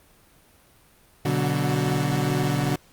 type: tone cluster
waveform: 30% pulse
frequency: 122.4 / 144.8 / 185.7 / 369.4 Hz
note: B2 / D3 / F#3 / F#4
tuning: -15 / -24 / +7 / -3 cents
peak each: -25 / -21 / -27 / -29 dBFS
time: 1.25-2.76 s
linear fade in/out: 5 ms
effects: pink hiss -56 dBFS RMS until 2.92 s + Opus 32 kbps